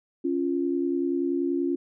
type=tone pair together; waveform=sine; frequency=276.7 / 347.1 Hz; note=C#4 / F4; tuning=-3 / -11 cents; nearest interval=major third; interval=392 cents; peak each=-26 dBFS; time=0.24-1.76 s; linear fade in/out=10 ms; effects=none